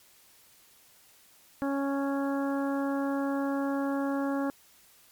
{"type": "harmonic tone", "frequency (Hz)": 277.2, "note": "C#4", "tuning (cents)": 0, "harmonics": [1, 2, 3, 4, 5, 6], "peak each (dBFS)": [-28, -34, -38, -40, -42, -44], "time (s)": [1.62, 4.5], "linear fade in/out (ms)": 0, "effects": ["white hiss -59 dBFS RMS until 5.11 s", "MP3 96 kbps"]}